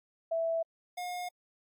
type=tone pair in turn; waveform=sine / square; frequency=659.3 / 716.5 Hz; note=E5 / F5; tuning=0 / +44 cents; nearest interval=minor second; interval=144 cents; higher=second; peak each=-28 / -36 dBFS; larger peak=first; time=0.31-0.63 / 0.97-1.29 s; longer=neither; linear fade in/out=10 ms; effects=AAC 64 kbps